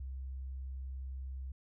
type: tone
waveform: sine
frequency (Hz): 65.8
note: C2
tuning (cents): +10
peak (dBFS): -39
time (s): 0-1.52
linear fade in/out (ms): 5
effects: none